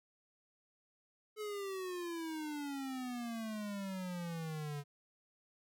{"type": "exponential sweep", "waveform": "square", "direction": "down", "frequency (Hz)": [432.1, 142.1], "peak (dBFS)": -40, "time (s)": [1.36, 4.84], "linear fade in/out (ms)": 50, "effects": []}